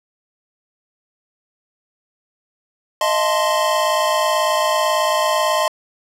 square chord, F dominant seventh, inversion third, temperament equal with one note detuned, 622.3 / 680.5 / 880 / 1046.5 Hz, Eb5 / F5 / A5 / C6, 0 / -45 / 0 / 0 cents, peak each -20 / -26 / -24 / -20 dBFS, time 3.01-5.68 s, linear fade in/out 2 ms, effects low-pass 12000 Hz 12 dB/octave

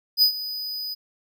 square tone with ADSR envelope, 4978 Hz, D#8, in tune, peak -13 dBFS, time 0.17-0.95 s, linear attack 53 ms, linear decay 93 ms, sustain -16 dB, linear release 21 ms, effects none

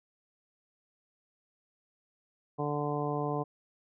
harmonic tone, 146.83 Hz, D3, in tune, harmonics 1 / 2 / 3 / 4 / 5 / 6 / 7, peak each -35 / -37 / -35 / -40 / -37 / -43 / -39 dBFS, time 2.58-3.44 s, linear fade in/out 20 ms, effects none

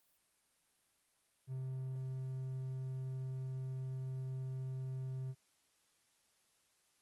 triangle tone, 130.81 Hz, C3, in tune, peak -37 dBFS, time 1.47-5.35 s, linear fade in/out 50 ms, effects white hiss -75 dBFS RMS until 7.01 s + Opus 32 kbps

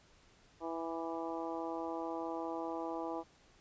harmonic tone with a mistuned harmonic, 164.81 Hz, E3, in tune, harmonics 2 / 3 / 4 / 5 / 6 / 7, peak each -41 / -44 / -44 / -44 / -46 / -50 dBFS, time 0.6-3.24 s, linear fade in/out 50 ms, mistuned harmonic 7, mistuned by +28 cents, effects pink hiss -65 dBFS RMS until 3.6 s + resampled to 16000 Hz

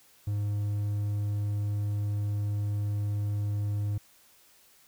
triangle tone, 103.1 Hz, G#2, 12 cents flat, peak -25 dBFS, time 0.27-3.98 s, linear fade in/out 5 ms, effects white hiss -60 dBFS RMS until 4.87 s

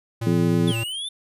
square tone with vibrato, 113.8 Hz, A#2, 41 cents flat, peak -25 dBFS, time 0.21-0.84 s, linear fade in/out 10 ms, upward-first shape square, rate 9.1 Hz, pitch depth 11 cents each way
harmonic tone, 85.3 Hz, F2, 40 cents flat, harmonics 2 / 3 / 4 / 5, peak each -20 / -24 / -26 / -28 dBFS, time 0.26-0.72 s, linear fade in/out 10 ms
square exponential two-way sweep, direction down then up, 3597 to 2637 to 3597 Hz, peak -28 dBFS, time 0.67-1.09 s, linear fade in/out 10 ms, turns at 0.77 s
effects resampled to 32000 Hz

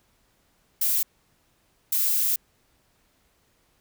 violet noise bursts at uneven times, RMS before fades -23 dBFS, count 2, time 0.81-1.03 / 1.92-2.36 s, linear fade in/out 5 ms, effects pink hiss -66 dBFS RMS until 3.8 s

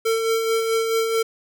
square tone with tremolo, 450.9 Hz, A4, 42 cents sharp, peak -18 dBFS, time 0.05-1.23 s, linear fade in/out 10 ms, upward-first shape sine, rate 4.6 Hz, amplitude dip 40%, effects none

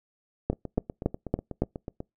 two click trains, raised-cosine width 2 ms, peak -21 / -10 dBFS, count 13 / 5, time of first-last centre 0.53-2.004 / 0.5-1.62 s, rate 8.14 / 3.57 Hz, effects noise-tail reverb RT60 0.2 s tail -26 dB re dry

